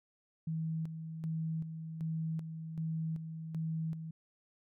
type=tone with tremolo; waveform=sine; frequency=160.8 Hz; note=E3; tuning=43 cents flat; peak=-33 dBFS; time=0.47-4.11 s; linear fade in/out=5 ms; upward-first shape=square; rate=1.3 Hz; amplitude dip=55%; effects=none